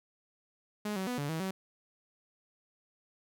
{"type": "tone with pitch steps", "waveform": "sawtooth", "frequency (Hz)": [209.4, 189.3, 247.4, 143.9, 160.9, 190.1], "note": ["G#3", "F#3", "B3", "D3", "E3", "F#3"], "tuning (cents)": [15, 40, 3, -35, -42, 47], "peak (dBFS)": -29, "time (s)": [0.85, 1.51], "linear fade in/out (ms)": 5, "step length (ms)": 110, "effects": []}